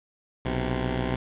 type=tone pair together; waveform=10% pulse; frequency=60.9 / 129.04 Hz; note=B1 / C3; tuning=-24 / -24 cents; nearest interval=octave + minor second; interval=1300 cents; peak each=-19 / -21 dBFS; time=0.45-1.16 s; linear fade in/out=5 ms; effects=resampled to 8000 Hz + 9-bit